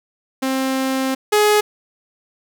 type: tone pair in turn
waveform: sawtooth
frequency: 264.5 / 419.9 Hz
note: C4 / G#4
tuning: +19 / +19 cents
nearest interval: minor sixth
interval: 800 cents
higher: second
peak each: -14 / -8 dBFS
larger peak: second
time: 0.42-1.15 / 1.32-1.61 s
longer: first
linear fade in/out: 10 ms
effects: none